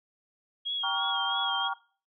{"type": "tone with vibrato", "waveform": "sine", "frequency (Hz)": 3260, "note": "G#7", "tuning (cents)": -33, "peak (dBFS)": -29, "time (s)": [0.65, 1.69], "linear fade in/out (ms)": 20, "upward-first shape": "sine", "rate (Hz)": 3, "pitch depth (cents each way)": 51}
{"type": "chord", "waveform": "sine", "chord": "G half-diminished seventh", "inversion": "none", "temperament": "just", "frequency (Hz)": [784, 940.8, 1128.9, 1411.2], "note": ["G5", "Bb5", "Db6", "F6"], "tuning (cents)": [0, 16, 31, 18], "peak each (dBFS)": -34, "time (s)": [0.83, 1.74], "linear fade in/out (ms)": 10}
{"effects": ["noise-tail reverb RT60 0.4 s tail -20 dB re dry"]}